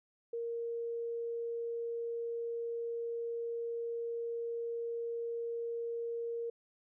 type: tone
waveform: sine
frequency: 466.2 Hz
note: A#4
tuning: in tune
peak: -35 dBFS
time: 0.33-6.5 s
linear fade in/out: 5 ms
effects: none